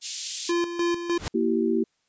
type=high-pass noise; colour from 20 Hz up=white; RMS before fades=-28 dBFS; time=0.01-0.53 s; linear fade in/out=50 ms; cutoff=3000 Hz; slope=24 dB/octave
type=tone with tremolo; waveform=square; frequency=344.3 Hz; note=F4; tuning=25 cents flat; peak=-22 dBFS; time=0.49-1.18 s; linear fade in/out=5 ms; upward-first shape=square; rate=3.3 Hz; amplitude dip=65%
type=noise with exponential growth; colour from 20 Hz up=pink; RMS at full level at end=-26 dBFS; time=1.1-1.28 s; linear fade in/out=1 ms; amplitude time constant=37 ms
type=chord; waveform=sine; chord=E diminished; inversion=second; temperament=equal with one note detuned; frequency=233.1 / 329.6 / 385.5 Hz; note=Bb3 / E4 / G4; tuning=0 / 0 / -29 cents; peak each=-25 dBFS; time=1.34-1.84 s; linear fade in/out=10 ms
effects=white hiss -71 dBFS RMS until 2.08 s + resampled to 16000 Hz